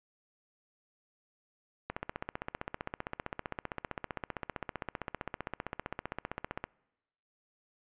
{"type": "click train", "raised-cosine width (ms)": 0.5, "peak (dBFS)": -20, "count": 74, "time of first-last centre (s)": [1.9, 6.64], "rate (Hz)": 15.4, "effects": ["noise-tail reverb RT60 1.0 s tail -26 dB re dry", "resampled to 8000 Hz"]}